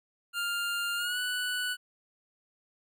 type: tone with pitch glide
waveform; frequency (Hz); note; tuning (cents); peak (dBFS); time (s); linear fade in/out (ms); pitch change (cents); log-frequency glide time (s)
25% pulse; 1400 to 1483.2; F6 to F#6; +4 to +4; -26; 0.33-1.77; 50; +100; 0.96-1.19
effects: none